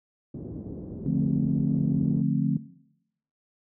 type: low-pass noise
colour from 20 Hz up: white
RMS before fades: -37 dBFS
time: 0.34-2.22 s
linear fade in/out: 5 ms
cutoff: 350 Hz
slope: 24 dB/octave
type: chord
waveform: sine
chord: D minor seventh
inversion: none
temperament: just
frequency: 146.83 / 176.2 / 220.2 / 264.3 Hz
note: D3 / F3 / A3 / C4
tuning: 0 / +16 / +2 / +18 cents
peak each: -26 / -28 / -29 / -28 dBFS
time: 1.06-2.57 s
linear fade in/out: 2 ms
effects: noise-tail reverb RT60 0.8 s tail -18 dB re dry + high-pass 60 Hz 12 dB/octave